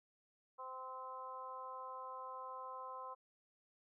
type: harmonic tone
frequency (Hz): 259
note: C4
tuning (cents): -17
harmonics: 2 / 3 / 4 / 5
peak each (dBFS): -53 / -55 / -47 / -54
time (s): 0.58-3.15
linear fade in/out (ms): 20
effects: none